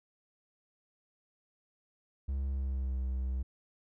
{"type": "tone with pitch glide", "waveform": "triangle", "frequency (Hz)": [67.9, 64.35], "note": ["C#2", "C2"], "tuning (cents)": [-35, -28], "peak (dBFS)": -29, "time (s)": [2.28, 3.43], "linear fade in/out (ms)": 10, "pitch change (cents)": -93, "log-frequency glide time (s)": [2.47, 3], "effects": []}